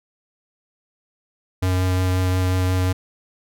square tone with vibrato, 92.2 Hz, F#2, 6 cents flat, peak -18 dBFS, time 1.62-2.93 s, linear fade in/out 10 ms, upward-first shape triangle, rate 5.6 Hz, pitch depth 12 cents each way, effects none

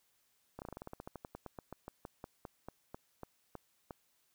slowing click train, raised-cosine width 1 ms, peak -30 dBFS, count 26, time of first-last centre 0.59-3.908 s, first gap 29 ms, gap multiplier 1.11, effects white hiss -75 dBFS RMS until 4.34 s

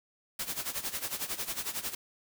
white noise with tremolo, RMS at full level -33 dBFS, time 0.39-1.95 s, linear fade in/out 5 ms, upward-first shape sine, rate 11 Hz, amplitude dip 80%, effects none

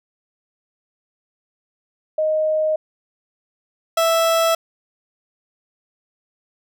sine / 30% pulse tone pair in turn, 622.3 / 659.3 Hz, D#5 / E5, 0 / 0 cents, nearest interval minor second, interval 100 cents, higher second, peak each -16 / -12 dBFS, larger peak second, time 2.18-2.76 / 3.97-4.55 s, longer neither, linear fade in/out 5 ms, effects none

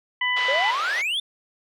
harmonic tone, 996 Hz, B5, 14 cents sharp, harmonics 1 / 2 / 3, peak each -28 / -22 / -28 dBFS, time 0.21-0.71 s, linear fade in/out 5 ms
white band-pass noise, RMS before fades -32 dBFS, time 0.36-1.02 s, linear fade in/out 10 ms, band 490 to 3900 Hz, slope 24 dB/octave
triangle exponential sweep, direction up, 509 to 3600 Hz, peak -21 dBFS, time 0.48-1.2 s, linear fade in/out 5 ms
effects none

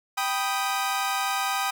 sawtooth chord, G augmented, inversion none, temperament equal, 784 / 987.8 / 1244.5 Hz, G5 / B5 / D#6, 0 / 0 / 0 cents, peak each -24 / -28 / -25 dBFS, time 0.17-1.71 s, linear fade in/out 10 ms, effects none

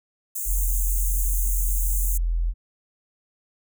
white high-pass noise, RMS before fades -29 dBFS, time 0.35-2.18 s, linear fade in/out 10 ms, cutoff 6400 Hz, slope 96 dB/octave
sine tone, 42.14 Hz, E1, 39 cents sharp, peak -20 dBFS, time 0.45-2.54 s, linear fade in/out 50 ms
effects none

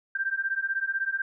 sine beating tone pair, 1570 / 1586 Hz, G6 / G6, +2 / +20 cents, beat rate 16 Hz, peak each -29 dBFS, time 0.15-1.22 s, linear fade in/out 5 ms, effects none

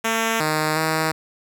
5% pulse tone with pitch steps, 225.4 / 154.9 / 158.5 Hz, A3 / D#3 / D#3, +42 / -7 / +32 cents, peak -8 dBFS, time 0.04-1.12 s, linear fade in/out 10 ms, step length 360 ms, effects none

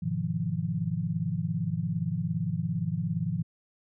sine chord, F half-diminished seventh, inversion first, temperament just, 104.77 / 125.72 / 157.15 / 174.61 Hz, Ab2 / Cb3 / Eb3 / F3, +16 / +31 / +18 / 0 cents, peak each -35 / -36 / -31 / -31 dBFS, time 0.02-3.43 s, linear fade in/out 10 ms, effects none

